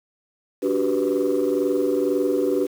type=chord; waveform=sine; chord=G major seventh; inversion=second; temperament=equal with one note detuned; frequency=289.8 / 370 / 392 / 493.9 Hz; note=D4 / F#4 / G4 / B4; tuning=-23 / 0 / 0 / 0 cents; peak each=-23 dBFS; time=0.62-2.67 s; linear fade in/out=20 ms; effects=tanh soft clip ceiling -13 dBFS + 7-bit